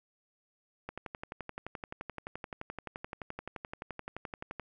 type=click train; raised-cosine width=0.5 ms; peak=-24 dBFS; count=44; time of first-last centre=0.89-4.597 s; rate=11.6 Hz; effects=none